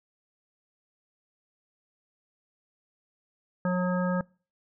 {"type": "harmonic tone with a mistuned harmonic", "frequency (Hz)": 180.8, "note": "F#3", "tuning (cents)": -40, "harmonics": [1, 3, 5, 7, 9], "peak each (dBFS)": [-25, -30, -37, -36, -38], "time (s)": [3.65, 4.21], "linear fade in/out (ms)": 2, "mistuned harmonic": 5, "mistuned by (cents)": 18, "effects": ["noise-tail reverb RT60 0.4 s tail -26 dB re dry"]}